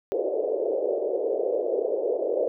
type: band-pass noise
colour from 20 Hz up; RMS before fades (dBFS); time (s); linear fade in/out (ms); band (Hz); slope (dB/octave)
pink; -26; 0.12-2.48; 0; 390 to 580; 48
effects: none